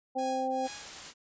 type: harmonic tone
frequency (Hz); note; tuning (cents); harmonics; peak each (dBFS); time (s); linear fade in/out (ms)
261.2; C4; -3; 1 / 2 / 3; -36 / -33 / -31; 0.15-0.68; 20
type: tone with tremolo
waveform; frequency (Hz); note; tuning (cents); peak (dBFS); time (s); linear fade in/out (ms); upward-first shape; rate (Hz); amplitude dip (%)
5% pulse; 826; G#5; -10; -29; 0.18-0.89; 10; triangle; 2.4; 100
type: noise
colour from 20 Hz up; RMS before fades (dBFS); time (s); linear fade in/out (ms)
white; -43; 0.63-1.14; 50
effects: resampled to 16000 Hz